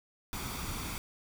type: noise with comb filter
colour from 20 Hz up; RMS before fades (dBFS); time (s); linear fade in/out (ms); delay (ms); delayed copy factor
pink; -38; 0.33-0.98; 0; 0.86; +0.5
effects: none